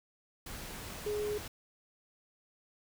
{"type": "tone in noise", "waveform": "sine", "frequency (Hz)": 418.5, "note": "G#4", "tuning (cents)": 13, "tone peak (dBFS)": -32, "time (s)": [1.06, 1.38], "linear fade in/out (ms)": 5, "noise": "pink", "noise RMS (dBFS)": -44, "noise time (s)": [0.46, 1.48], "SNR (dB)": 9, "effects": []}